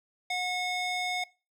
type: tone with band-pass filter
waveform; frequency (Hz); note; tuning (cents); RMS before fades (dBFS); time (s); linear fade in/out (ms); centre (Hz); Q
square; 727; F#5; -31; -31; 0.3-1.24; 5; 2800; 0.95
effects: noise-tail reverb RT60 0.3 s tail -21 dB re dry